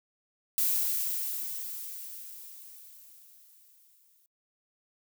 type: noise with exponential decay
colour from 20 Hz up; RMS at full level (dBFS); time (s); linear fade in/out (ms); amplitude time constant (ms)
violet; -26; 0.58-4.26; 0; 800
effects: noise-tail reverb RT60 0.1 s tail -26 dB re dry